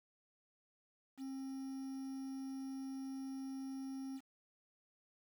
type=tone with quantisation; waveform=triangle; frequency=267.3 Hz; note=C4; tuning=37 cents sharp; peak=-40 dBFS; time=1.17-4.21 s; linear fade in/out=50 ms; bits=10; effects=none